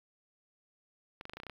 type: clicks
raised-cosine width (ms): 0.3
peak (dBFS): -27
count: 9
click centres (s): 1.211 / 1.254 / 1.296 / 1.335 / 1.37 / 1.401 / 1.434 / 1.467 / 1.497
effects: low-pass 5000 Hz 12 dB/octave + 9-bit